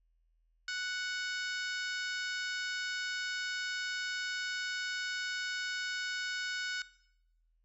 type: harmonic tone with a mistuned harmonic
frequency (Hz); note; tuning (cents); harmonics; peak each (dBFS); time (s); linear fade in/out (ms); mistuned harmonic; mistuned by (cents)
740; F#5; 0; 2 / 3 / 4 / 5 / 6 / 7 / 8 / 9 / 10; -37 / -45 / -46 / -47 / -45 / -45 / -53 / -54 / -54; 0.68-6.82; 2; 9; +31
effects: noise-tail reverb RT60 0.8 s tail -19 dB re dry + added 41 Hz sine -69 dBFS peak until 7.64 s